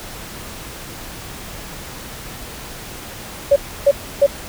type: tone bursts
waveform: sine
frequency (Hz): 563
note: C#5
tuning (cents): +27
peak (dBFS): -7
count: 3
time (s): 3.51-4.266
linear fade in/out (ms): 10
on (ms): 52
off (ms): 300
effects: pink hiss -33 dBFS RMS until 4.48 s